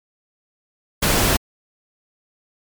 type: noise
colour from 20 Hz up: pink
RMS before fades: -17 dBFS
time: 1.02-1.37 s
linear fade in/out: 10 ms
effects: MP3 96 kbps